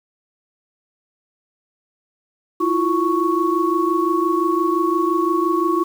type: tone cluster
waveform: sine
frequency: 327.2 / 353 / 1110 Hz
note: E4 / F4 / C#6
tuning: -13 / +19 / +2 cents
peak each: -20 dBFS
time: 2.6-5.84 s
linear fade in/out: 10 ms
effects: 7-bit